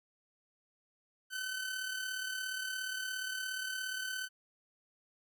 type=tone with amplitude modulation; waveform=sawtooth; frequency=1521 Hz; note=F#6; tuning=47 cents sharp; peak=-31 dBFS; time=1.3-4.29 s; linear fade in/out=50 ms; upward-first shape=sine; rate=37.1 Hz; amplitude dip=45%; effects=none